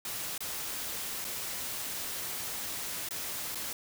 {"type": "noise with dropouts", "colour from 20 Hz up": "white", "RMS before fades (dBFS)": -37, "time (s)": [0.05, 3.73], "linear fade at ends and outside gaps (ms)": 2, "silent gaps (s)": [[0.379, 0.405], [1.245, 1.249], [3.088, 3.108], [3.548, 3.554]], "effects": []}